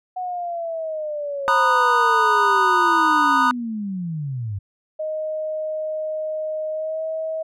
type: linear sweep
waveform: sine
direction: down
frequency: 740 to 94.1 Hz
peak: -24 dBFS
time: 0.16-4.59 s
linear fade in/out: 10 ms
type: chord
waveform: triangle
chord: B major seventh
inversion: third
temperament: just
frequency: 926 / 987.8 / 1234.7 / 1481.6 Hz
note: A#5 / B5 / D#6 / F#6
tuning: -12 / 0 / -14 / +2 cents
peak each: -20 / -19 / -16 / -20 dBFS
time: 1.48-3.51 s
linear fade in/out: 0 ms
type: tone with pitch glide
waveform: sine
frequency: 622.3 to 638.3 Hz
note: D#5 to D#5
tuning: 0 to +44 cents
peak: -23 dBFS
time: 4.99-7.43 s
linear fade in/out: 10 ms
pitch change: +44 cents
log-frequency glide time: 6.71-7.03 s
effects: none